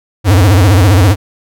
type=tone with vibrato; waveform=square; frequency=96.5 Hz; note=G2; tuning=27 cents flat; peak=-5 dBFS; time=0.24-1.16 s; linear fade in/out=50 ms; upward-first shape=sine; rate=15 Hz; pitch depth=200 cents each way; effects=none